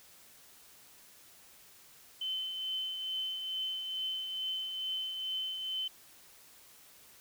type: tone with tremolo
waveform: sine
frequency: 3061 Hz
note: G7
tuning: 42 cents flat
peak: -32 dBFS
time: 2.21-5.88 s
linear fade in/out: 5 ms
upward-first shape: triangle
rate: 2.3 Hz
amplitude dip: 45%
effects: white hiss -58 dBFS RMS until 7.2 s